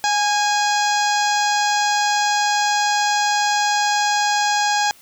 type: harmonic tone with a mistuned harmonic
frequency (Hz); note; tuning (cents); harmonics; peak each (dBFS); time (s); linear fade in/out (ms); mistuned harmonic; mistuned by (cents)
830.6; G#5; 0; 1 / 2 / 3 / 4 / 5 / 6 / 7 / 8 / 9; -18 / -23 / -29 / -29 / -29 / -28 / -32 / -29 / -34; 0.04-4.91; 0; 2; -26
effects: white hiss -49 dBFS RMS until 5.01 s